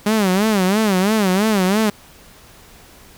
sawtooth tone with vibrato, 201.1 Hz, G3, 44 cents sharp, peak -10 dBFS, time 0.06-1.9 s, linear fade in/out 5 ms, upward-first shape sine, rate 3 Hz, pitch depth 170 cents each way, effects pink hiss -45 dBFS RMS until 3.17 s

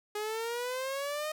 sawtooth exponential sweep, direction up, 415.3 to 622.3 Hz, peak -29 dBFS, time 0.15-1.32 s, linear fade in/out 5 ms, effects none

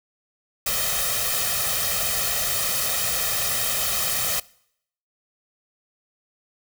white noise with comb filter, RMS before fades -24 dBFS, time 0.66-4.4 s, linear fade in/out 5 ms, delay 1.6 ms, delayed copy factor +0.95, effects noise-tail reverb RT60 0.7 s tail -23 dB re dry

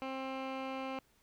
15% pulse tone with low-pass filter, 264.9 Hz, C4, 22 cents sharp, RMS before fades -40 dBFS, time 0.02-0.99 s, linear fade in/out 0 ms, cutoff 2600 Hz, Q 1.3, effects pink hiss -70 dBFS RMS until 1.22 s

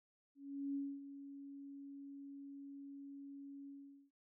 sine tone with ADSR envelope, 279.1 Hz, C#4, 12 cents sharp, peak -37 dBFS, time 0.35-4.11 s, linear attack 400 ms, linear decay 250 ms, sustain -12 dB, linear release 430 ms, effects none

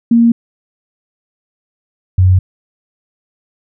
sine tone pair in turn, 233.1 / 92.51 Hz, A#3 / F#2, 0 / 0 cents, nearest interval octave + major third, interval 1600 cents, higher first, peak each -5 dBFS, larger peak neither, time 0.11-0.32 / 2.18-2.39 s, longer neither, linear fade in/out 5 ms, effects none

